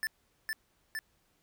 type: tone with echo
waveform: square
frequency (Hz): 1760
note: A6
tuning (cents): 0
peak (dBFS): -31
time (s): 0.03-0.07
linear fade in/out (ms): 0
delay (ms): 460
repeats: 2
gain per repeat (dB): -2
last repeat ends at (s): 0.99
effects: pink hiss -72 dBFS RMS until 1.42 s